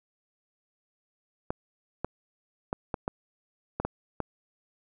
clicks, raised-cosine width 1 ms, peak -15 dBFS, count 8, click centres 1.505 / 2.046 / 2.729 / 2.942 / 3.079 / 3.8 / 3.85 / 4.203 s, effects none

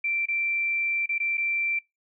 sine tone with dropouts, 2349 Hz, D7, in tune, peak -24 dBFS, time 0.04-1.79 s, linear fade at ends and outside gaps 5 ms, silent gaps 0.257-0.284 / 1.06-1.091 / 1.182-1.2 / 1.372-1.378 s, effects noise-tail reverb RT60 0.2 s tail -24 dB re dry

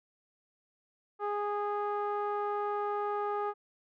sawtooth tone with low-pass filter, 412.6 Hz, G#4, 11 cents flat, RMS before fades -33 dBFS, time 1.19-3.54 s, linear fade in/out 50 ms, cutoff 1100 Hz, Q 3.7, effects none

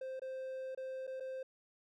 triangle tone with dropouts, 523.3 Hz, C5, in tune, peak -38 dBFS, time 0.01-1.43 s, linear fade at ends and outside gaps 5 ms, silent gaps 0.196-0.218 / 0.749-0.774 / 1.069-1.075 / 1.2-1.205 s, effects none

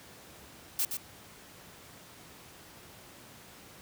blue noise with echo, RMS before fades -29 dBFS, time 0.79-0.85 s, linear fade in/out 2 ms, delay 120 ms, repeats 1, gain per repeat -6 dB, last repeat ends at 0.97 s, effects pink hiss -52 dBFS RMS until 3.81 s + high-pass 80 Hz 12 dB/octave

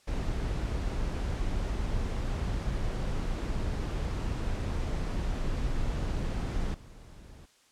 brown noise with level steps, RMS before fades -31 / -48 dBFS, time 0.07-7.46 s, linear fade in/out 10 ms, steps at 6.74 s, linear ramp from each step 5 ms, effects white hiss -63 dBFS RMS until 7.71 s + low-pass 8000 Hz 12 dB/octave

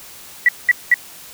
sine tone bursts, 1952 Hz, B6, 21 cents flat, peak -7 dBFS, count 3, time 0.46-0.941 s, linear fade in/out 2 ms, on 27 ms, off 200 ms, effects white hiss -39 dBFS RMS until 1.33 s

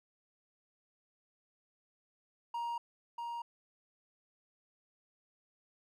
triangle tone with echo, 941 Hz, A#5, 16 cents sharp, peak -33 dBFS, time 2.54-2.78 s, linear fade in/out 5 ms, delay 640 ms, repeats 1, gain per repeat -3 dB, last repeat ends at 3.42 s, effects none

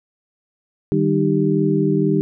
sine tone cluster, 153.9 / 195.6 / 308 / 392.6 Hz, D#3 / G3 / D#4 / G4, -19 / -4 / -17 / +3 cents, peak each -20 dBFS, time 0.92-2.21 s, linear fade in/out 0 ms, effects none

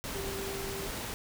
sine tone in noise, 392 Hz, G4, in tune, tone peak -38 dBFS, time 0.15-0.87 s, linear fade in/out 0 ms, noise pink, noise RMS -38 dBFS, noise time 0.04-1.14 s, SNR -3 dB, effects none

